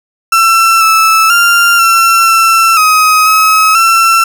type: tone with pitch steps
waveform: 35% pulse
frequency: 1341 / 1313 / 1391 / 1352 / 1340 / 1262 / 1279 / 1344 Hz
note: E6 / E6 / F6 / E6 / E6 / D#6 / D#6 / E6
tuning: +29 / -7 / -7 / +43 / +28 / +24 / +47 / +33 cents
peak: -3 dBFS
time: 0.32-4.24 s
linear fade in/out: 5 ms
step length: 490 ms
effects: none